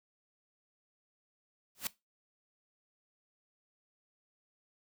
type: noise with exponential growth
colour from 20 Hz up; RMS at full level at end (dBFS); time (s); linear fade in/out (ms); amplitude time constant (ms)
white; -31; 1.75-1.87; 1; 24
effects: noise-tail reverb RT60 0.2 s tail -18 dB re dry